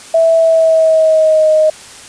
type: tone with pitch glide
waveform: sine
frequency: 656 to 622.4 Hz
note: E5 to D#5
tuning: -9 to 0 cents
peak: -6 dBFS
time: 0.14-1.7 s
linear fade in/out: 5 ms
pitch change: -91 cents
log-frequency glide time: 0.37-1.49 s
effects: white hiss -34 dBFS RMS until 2.08 s + resampled to 22050 Hz